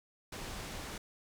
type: low-pass noise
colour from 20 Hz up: pink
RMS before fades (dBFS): -43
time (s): 0.32-0.98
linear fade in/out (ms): 5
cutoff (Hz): 9200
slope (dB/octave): 12
effects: none